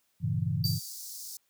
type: chord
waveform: sine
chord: G diminished seventh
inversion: none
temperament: equal with one note detuned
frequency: 98.97 / 116.54 / 138.59 / 164.81 Hz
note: G2 / Bb2 / Db3 / Fb3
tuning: +17 / 0 / 0 / 0 cents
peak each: -32 dBFS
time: 0.2-0.8 s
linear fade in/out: 50 ms
type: tone with exponential decay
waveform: square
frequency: 4648 Hz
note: D8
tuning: 19 cents flat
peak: -28 dBFS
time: 0.64-1.04 s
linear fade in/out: 1 ms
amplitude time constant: 85 ms
type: high-pass noise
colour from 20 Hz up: pink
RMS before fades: -42 dBFS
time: 0.65-1.37 s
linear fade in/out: 2 ms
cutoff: 4600 Hz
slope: 48 dB/octave
effects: white hiss -73 dBFS RMS until 1.49 s + high-pass 60 Hz 12 dB/octave